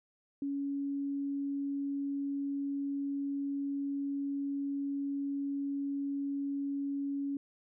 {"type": "tone", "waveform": "sine", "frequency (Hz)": 280, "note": "C#4", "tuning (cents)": 18, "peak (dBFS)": -32, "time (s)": [0.42, 7.37], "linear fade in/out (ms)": 2, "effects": []}